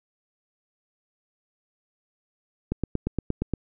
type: click train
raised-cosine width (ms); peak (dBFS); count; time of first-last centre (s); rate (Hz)
3; -12; 8; 2.72-3.537; 8.57
effects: none